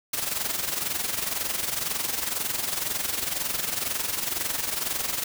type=noise with amplitude modulation; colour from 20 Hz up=white; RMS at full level=-26 dBFS; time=0.13-5.24 s; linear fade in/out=5 ms; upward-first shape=sine; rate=22 Hz; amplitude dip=65%; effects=none